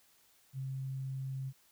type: tone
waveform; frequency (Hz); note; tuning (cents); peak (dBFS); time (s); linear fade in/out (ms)
sine; 133.4; C3; +34; -36; 0.53-1.53; 50
effects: white hiss -67 dBFS RMS until 1.71 s